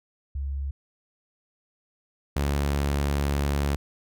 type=tone pair in turn; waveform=sine / sawtooth; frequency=69.1 / 71.08 Hz; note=C#2 / C#2; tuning=-5 / +44 cents; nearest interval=unison; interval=49 cents; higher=second; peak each=-27 / -19 dBFS; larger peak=second; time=0.35-0.71 / 2.36-3.76 s; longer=second; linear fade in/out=5 ms; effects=none